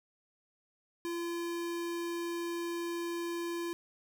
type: tone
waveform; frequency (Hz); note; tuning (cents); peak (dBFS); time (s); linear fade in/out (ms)
square; 341.6; F4; -38; -35; 1.05-3.73; 0
effects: none